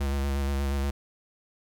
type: tone with vibrato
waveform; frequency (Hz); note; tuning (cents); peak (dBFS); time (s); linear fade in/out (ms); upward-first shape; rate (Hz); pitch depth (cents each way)
square; 69.3; C#2; 0; -26; 0-0.91; 10; square; 8.4; 26
effects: none